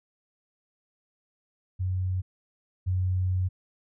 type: tone pair in turn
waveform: sine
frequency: 92.5 / 92.16 Hz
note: F#2 / F#2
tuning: 0 / -6 cents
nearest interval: unison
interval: 6 cents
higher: first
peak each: -25 / -23 dBFS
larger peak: second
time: 1.79-2.22 / 2.86-3.49 s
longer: second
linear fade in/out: 20 ms
effects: none

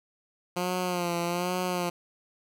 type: tone with vibrato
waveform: 10% pulse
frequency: 176.8 Hz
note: F3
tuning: 22 cents sharp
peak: -19 dBFS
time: 0.56-1.9 s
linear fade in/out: 10 ms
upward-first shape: sine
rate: 1.2 Hz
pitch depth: 54 cents each way
effects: none

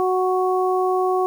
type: harmonic tone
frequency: 370 Hz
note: F#4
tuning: in tune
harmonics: 1 / 2 / 3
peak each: -19 / -22 / -25 dBFS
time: 0-1.26 s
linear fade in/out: 0 ms
effects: 8-bit

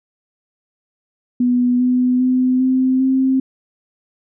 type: tone with pitch steps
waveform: sine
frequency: 246.4 / 250.6 / 254.8 / 259.1 / 263.5 Hz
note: B3 / B3 / C4 / C4 / C4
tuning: -4 / +25 / -46 / -17 / +12 cents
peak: -12 dBFS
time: 1.4-3.4 s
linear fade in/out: 5 ms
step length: 400 ms
effects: none

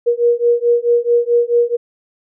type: beating tone pair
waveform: sine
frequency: 473.5 / 478.1 Hz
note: A#4 / A#4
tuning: +27 / +44 cents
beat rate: 4.6 Hz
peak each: -14 dBFS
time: 0.06-1.77 s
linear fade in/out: 20 ms
effects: none

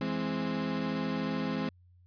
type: chord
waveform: 35% pulse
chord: E augmented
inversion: none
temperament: equal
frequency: 164.81 / 207.7 / 261.6 Hz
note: E3 / G#3 / B#3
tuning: 0 / 0 / 0 cents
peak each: -35 / -33 / -32 dBFS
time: 0.01-1.69 s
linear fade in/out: 2 ms
effects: added 89 Hz sine -57 dBFS peak until 2.06 s + resampled to 11025 Hz

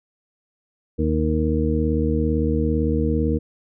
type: harmonic tone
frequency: 77.78 Hz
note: D#2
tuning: in tune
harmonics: 1 / 2 / 3 / 4 / 6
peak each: -22 / -26 / -24 / -25 / -25 dBFS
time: 0.98-3.39 s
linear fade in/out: 20 ms
effects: none

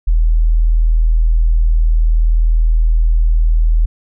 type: tone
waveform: sine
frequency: 40.3 Hz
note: E1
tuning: 38 cents flat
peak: -8 dBFS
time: 0.07-3.86 s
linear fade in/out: 10 ms
effects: none

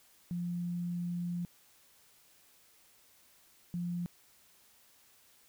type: tone pair in turn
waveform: sine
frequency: 174.61 / 174.61 Hz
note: F3 / F3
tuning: 0 / 0 cents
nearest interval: unison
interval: 0 cents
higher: neither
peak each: -33 / -33 dBFS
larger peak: neither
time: 0.31-1.45 / 3.74-4.06 s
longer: first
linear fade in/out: 0 ms
effects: white hiss -64 dBFS RMS until 5.48 s

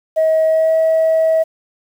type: tone with pitch glide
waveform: sine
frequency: 637 to 643.7 Hz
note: D#5 to E5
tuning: +41 to -41 cents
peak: -9 dBFS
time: 0.16-1.44 s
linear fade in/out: 20 ms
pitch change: +18 cents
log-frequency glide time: 0.46-0.75 s
effects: tanh soft clip ceiling -8 dBFS + 7-bit

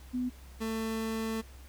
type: tone pair in turn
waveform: sine / 30% pulse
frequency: 250 / 222.7 Hz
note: B3 / A3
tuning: +21 / +21 cents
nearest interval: major second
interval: 200 cents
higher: first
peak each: -29 / -29 dBFS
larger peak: neither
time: 0.13-0.3 / 0.6-1.42 s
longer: second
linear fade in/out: 20 ms
effects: added 65 Hz sine -48 dBFS peak until 1.68 s + pink hiss -57 dBFS RMS until 1.68 s

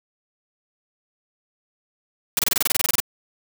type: noise bursts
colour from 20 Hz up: white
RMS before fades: -19 dBFS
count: 14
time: 2.37-3.002 s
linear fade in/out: 2 ms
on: 21 ms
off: 26 ms
effects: none

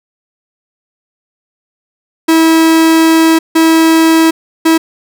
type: tone bursts at uneven times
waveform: 45% pulse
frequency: 324.2 Hz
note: E4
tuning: 29 cents flat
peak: -5 dBFS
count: 3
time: 2.28-3.39 / 3.55-4.31 / 4.65-4.78 s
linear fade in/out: 10 ms
effects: none

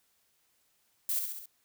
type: noise with echo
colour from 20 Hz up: violet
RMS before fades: -31 dBFS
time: 1.09-1.19 s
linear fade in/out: 2 ms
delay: 67 ms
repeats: 4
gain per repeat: -4 dB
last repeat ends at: 1.458 s
effects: white hiss -72 dBFS RMS until 1.64 s

